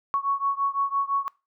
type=beating tone pair; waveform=sine; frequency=1108.7 / 1114.6 Hz; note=C#6 / C#6; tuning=0 / +9 cents; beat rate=5.9 Hz; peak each=-25 / -26 dBFS; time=0.14-1.28 s; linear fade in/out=0 ms; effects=noise-tail reverb RT60 0.3 s tail -23 dB re dry